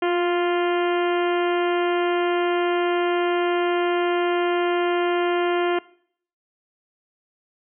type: harmonic tone with a mistuned harmonic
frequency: 349.2 Hz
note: F4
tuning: in tune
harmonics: 1 / 2 / 3 / 4 / 5 / 6 / 7 / 8 / 9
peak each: -20 / -26 / -30 / -32 / -34 / -36 / -37 / -38 / -39 dBFS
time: 0.02-5.79 s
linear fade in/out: 5 ms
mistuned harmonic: 1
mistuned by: +17 cents
effects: noise-tail reverb RT60 0.6 s tail -21 dB re dry